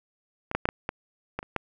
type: clicks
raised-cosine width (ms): 0.5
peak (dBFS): -17 / -9 / -8 / -10 / -13 / -15 / -26 / -11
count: 8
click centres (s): 0.514 / 0.55 / 0.655 / 0.689 / 0.891 / 1.39 / 1.429 / 1.563
effects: none